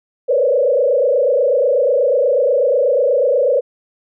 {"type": "tone with frequency modulation", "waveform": "sine", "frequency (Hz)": 531, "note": "C5", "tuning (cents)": 25, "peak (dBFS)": -11, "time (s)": [0.28, 3.61], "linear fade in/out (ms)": 20, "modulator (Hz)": 28.2, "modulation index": 2, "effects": []}